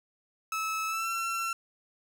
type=tone with pitch glide; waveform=30% pulse; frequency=1300 to 1352.1 Hz; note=E6 to E6; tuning=-24 to +44 cents; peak=-27 dBFS; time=0.52-1.53 s; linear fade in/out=2 ms; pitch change=+68 cents; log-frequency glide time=0.87-1.09 s; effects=none